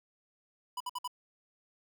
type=tone bursts; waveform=square; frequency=990 Hz; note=B5; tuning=4 cents sharp; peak=-35 dBFS; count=4; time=0.77-1.077 s; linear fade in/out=5 ms; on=34 ms; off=57 ms; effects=none